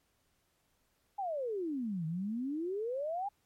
sine exponential two-way sweep, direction down then up, 830.6 to 154.7 to 830.6 Hz, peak -33 dBFS, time 1.18-3.29 s, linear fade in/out 10 ms, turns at 2.06 s, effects pink hiss -75 dBFS RMS until 3.45 s + MP3 64 kbps

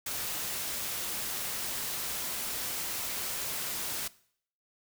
white noise, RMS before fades -35 dBFS, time 0.06-4.08 s, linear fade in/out 5 ms, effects noise-tail reverb RT60 0.6 s tail -20 dB re dry

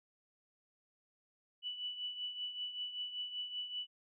sine tone with tremolo, 2965 Hz, F#7, 3 cents sharp, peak -36 dBFS, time 1.62-3.87 s, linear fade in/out 50 ms, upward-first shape triangle, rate 5.2 Hz, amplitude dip 70%, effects none

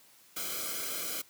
white noise with comb filter, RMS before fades -36 dBFS, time 0.36-1.22 s, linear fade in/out 10 ms, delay 1.1 ms, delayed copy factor -0.95, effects white hiss -60 dBFS RMS until 1.29 s + high-pass 80 Hz 12 dB/octave

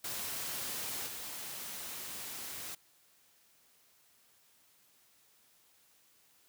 white noise with level steps, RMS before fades -39 / -43 dBFS, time 0.04-2.75 s, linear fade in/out 5 ms, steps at 1.06 s, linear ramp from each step 20 ms, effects white hiss -67 dBFS RMS until 6.48 s + high-pass 60 Hz 12 dB/octave

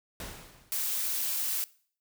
pink noise with exponential decay, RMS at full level -38 dBFS, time 0.2-0.99 s, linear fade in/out 2 ms, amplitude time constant 170 ms
blue noise, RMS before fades -31 dBFS, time 0.72-1.64 s, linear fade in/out 0 ms
effects noise-tail reverb RT60 0.5 s tail -21 dB re dry

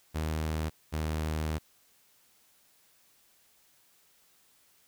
sawtooth tone pair in turn, 78.4 / 77.95 Hz, D#2 / D#2, +14 / +4 cents, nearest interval unison, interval 10 cents, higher first, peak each -26 dBFS, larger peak neither, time 0.14-0.7 / 0.92-1.59 s, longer second, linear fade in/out 20 ms, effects white hiss -65 dBFS RMS until 4.87 s

